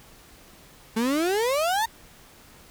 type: exponential sweep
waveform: 35% pulse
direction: up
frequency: 216.3 to 932.3 Hz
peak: -20 dBFS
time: 0.96-1.86 s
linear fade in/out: 10 ms
effects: pink hiss -51 dBFS RMS until 2.7 s